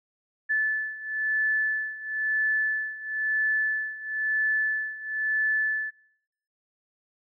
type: beating tone pair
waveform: sine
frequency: 1740 / 1741 Hz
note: A6 / A6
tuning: -20 / -19 cents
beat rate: 1 Hz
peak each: -29 / -26 dBFS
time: 0.49-5.91 s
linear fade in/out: 20 ms
effects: noise-tail reverb RT60 0.8 s tail -24 dB re dry